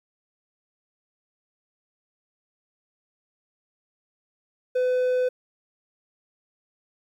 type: tone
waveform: triangle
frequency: 504 Hz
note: B4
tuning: 35 cents sharp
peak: -18 dBFS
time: 4.75-5.29 s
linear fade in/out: 10 ms
effects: 10-bit